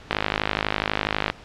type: click train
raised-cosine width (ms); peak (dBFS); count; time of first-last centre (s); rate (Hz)
0.3; -4; 63; 0.11-1.3; 52.1
effects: pink hiss -45 dBFS RMS until 1.44 s + low-pass 4000 Hz 12 dB/octave

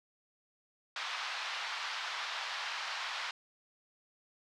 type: band-pass noise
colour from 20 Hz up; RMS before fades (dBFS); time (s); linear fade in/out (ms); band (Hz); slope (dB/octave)
pink; -39; 0.96-3.31; 2; 900 to 4800; 24
effects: none

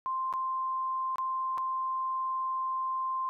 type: tone with dropouts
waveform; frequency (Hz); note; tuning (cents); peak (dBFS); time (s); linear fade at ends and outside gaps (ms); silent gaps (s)
sine; 1046.5; C6; 0; -29; 0.06-3.29; 0; 0.327-0.337 / 1.158-1.183 / 1.576-1.581
effects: none

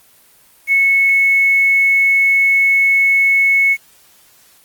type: tone with quantisation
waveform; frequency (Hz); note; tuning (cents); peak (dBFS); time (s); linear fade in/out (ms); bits
sine; 2200; C#7; -14; -9; 0.67-3.77; 50; 6
effects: white hiss -49 dBFS RMS until 4.64 s + Opus 24 kbps

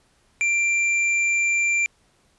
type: tone with hard clipping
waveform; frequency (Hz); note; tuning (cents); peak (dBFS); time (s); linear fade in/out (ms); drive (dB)
sine; 2364; D7; +11; -20; 0.41-1.86; 0; 8
effects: pink hiss -62 dBFS RMS until 2.38 s + resampled to 24000 Hz

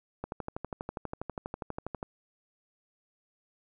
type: click train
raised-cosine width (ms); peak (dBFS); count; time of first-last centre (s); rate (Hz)
1; -21; 23; 0.24-2.029; 12.3
effects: none

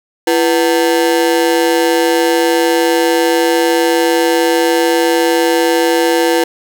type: ring-modulated tone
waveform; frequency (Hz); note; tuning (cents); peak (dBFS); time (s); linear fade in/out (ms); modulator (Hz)
35% pulse; 414; G#4; -5; -5; 0.27-6.44; 5; 76.6
effects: none

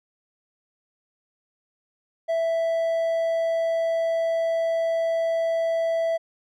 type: tone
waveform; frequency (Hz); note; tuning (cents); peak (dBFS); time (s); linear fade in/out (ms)
triangle; 660; E5; +2; -19; 2.28-6.18; 20
effects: none

